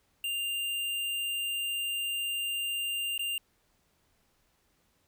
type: tone with dropouts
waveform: square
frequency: 2794 Hz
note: F7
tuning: in tune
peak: -31 dBFS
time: 0.24-3.38 s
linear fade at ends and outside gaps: 2 ms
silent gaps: 3.179-3.193 s
effects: pink hiss -71 dBFS RMS until 5.07 s